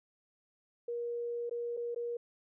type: tone with dropouts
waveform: sine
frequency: 474.6 Hz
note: A#4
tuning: 31 cents sharp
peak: -34 dBFS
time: 0.88-2.17 s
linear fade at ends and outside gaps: 5 ms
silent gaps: 1.496-1.51 / 1.768-1.772 / 1.947-1.96 s
effects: none

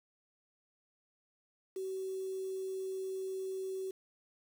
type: tone with quantisation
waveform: sine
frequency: 380.1 Hz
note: F#4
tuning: 47 cents sharp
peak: -36 dBFS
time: 1.76-3.91 s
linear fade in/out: 5 ms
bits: 9
effects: none

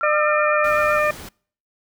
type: tone with vibrato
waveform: sine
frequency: 1341 Hz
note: E6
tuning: 29 cents sharp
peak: -23 dBFS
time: 0.01-0.99 s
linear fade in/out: 0 ms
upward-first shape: sine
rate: 7.9 Hz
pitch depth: 60 cents each way
type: harmonic tone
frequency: 602 Hz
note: D5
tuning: 43 cents sharp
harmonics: 1 / 2 / 3 / 4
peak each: -19 / -22 / -24 / -25 dBFS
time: 0.03-1.11 s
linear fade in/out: 5 ms
type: noise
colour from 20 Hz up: pink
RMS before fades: -37 dBFS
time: 0.64-1.29 s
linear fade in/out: 5 ms
effects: noise-tail reverb RT60 0.5 s tail -26 dB re dry

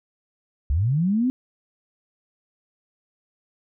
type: linear sweep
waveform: sine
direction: up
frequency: 61 to 264.2 Hz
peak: -18 dBFS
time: 0.7-1.3 s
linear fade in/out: 0 ms
effects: none

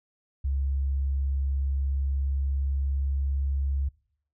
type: tone with pitch glide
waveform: sine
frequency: 68.4 to 68.84 Hz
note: C#2 to C#2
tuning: -23 to -11 cents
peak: -24 dBFS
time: 0.44-3.89 s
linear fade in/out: 10 ms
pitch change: +12 cents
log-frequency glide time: 1.7-3.47 s
effects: noise-tail reverb RT60 0.7 s tail -24 dB re dry

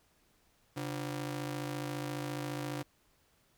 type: ring-modulated tone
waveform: sawtooth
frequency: 215 Hz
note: A3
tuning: 40 cents flat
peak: -29 dBFS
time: 0.76-2.83 s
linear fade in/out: 10 ms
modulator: 80.2 Hz
effects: pink hiss -70 dBFS RMS until 3.57 s

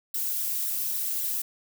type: noise with flanger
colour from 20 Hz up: violet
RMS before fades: -29 dBFS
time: 0.14-1.42 s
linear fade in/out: 5 ms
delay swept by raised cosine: 0.52 to 3.52 ms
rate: 3.7 Hz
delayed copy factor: +0.8
effects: none

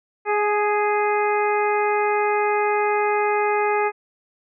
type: harmonic tone with a mistuned harmonic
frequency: 415.3 Hz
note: G#4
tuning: in tune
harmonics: 1 / 2 / 3 / 4 / 5 / 6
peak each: -21 / -22 / -27 / -31 / -29 / -32 dBFS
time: 0.25-3.92 s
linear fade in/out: 50 ms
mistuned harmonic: 2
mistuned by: +18 cents
effects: none

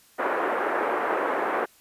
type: band-pass noise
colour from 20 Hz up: pink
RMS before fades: -26 dBFS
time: 0.18-1.66 s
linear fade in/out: 20 ms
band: 360 to 1700 Hz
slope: 24 dB/octave
effects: white hiss -57 dBFS RMS until 1.8 s + resampled to 32000 Hz

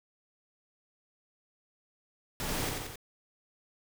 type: noise with echo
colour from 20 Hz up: pink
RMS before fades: -35 dBFS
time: 2.4-2.69 s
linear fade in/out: 0 ms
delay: 89 ms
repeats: 3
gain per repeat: -3 dB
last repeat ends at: 2.957 s
effects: none

